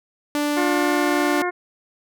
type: tone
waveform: sawtooth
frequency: 293.7 Hz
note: D4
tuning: in tune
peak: -16 dBFS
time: 0.35-1.42 s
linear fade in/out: 0 ms
type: harmonic tone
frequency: 356.9 Hz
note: F4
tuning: 38 cents sharp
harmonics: 1 / 2 / 3 / 4 / 5 / 6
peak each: -24 / -27 / -29 / -30 / -31 / -32 dBFS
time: 0.56-1.51 s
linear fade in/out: 20 ms
effects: none